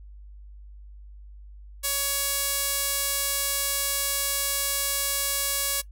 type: tone with band-pass filter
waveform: sawtooth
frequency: 560 Hz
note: C#5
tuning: 18 cents sharp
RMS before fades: -27 dBFS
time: 1.83-5.82 s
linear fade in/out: 20 ms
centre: 12000 Hz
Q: 0.78
effects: noise-tail reverb RT60 0.1 s tail -19 dB re dry + added 50 Hz sine -42 dBFS peak until 5.91 s